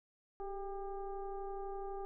sine tone with frequency modulation, 390 Hz, G4, 9 cents flat, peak -39 dBFS, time 0.4-2.05 s, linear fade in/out 0 ms, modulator 406 Hz, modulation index 1.2, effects none

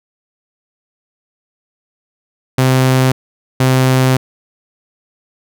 sawtooth tone pair in turn, 130 / 130 Hz, C3 / C3, -11 / -11 cents, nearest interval unison, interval 0 cents, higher neither, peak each -5 dBFS, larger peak neither, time 2.58-3.12 / 3.6-4.17 s, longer second, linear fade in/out 5 ms, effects none

